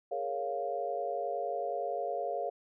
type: chord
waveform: sine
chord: Bb minor seventh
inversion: third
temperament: equal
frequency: 415.3 / 466.2 / 554.4 / 698.5 Hz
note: Ab4 / Bb4 / Db5 / F5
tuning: 0 / 0 / 0 / 0 cents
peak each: -40 / -39 / -37 / -35 dBFS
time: 0.11-2.5 s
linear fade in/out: 10 ms
effects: none